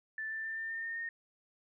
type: tone with pitch steps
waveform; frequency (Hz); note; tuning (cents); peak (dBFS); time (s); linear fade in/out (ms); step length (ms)
sine; 1760 / 1773.3 / 1786.6 / 1800.1 / 1813.7 / 1827.3 / 1841.1; A6 / A6 / A6 / A6 / A#6 / A#6 / A#6; 0 / +13 / +26 / +39 / -48 / -35 / -22; -36; 0.18-1.09; 2; 130
effects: none